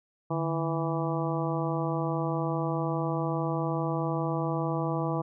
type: harmonic tone with a mistuned harmonic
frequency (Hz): 164.81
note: E3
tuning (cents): 0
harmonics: 1 / 2 / 3 / 4 / 5 / 6 / 7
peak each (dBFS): -30 / -33 / -35 / -36 / -37 / -38 / -38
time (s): 0.3-5.22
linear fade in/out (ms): 10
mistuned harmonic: 1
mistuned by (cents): -140
effects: none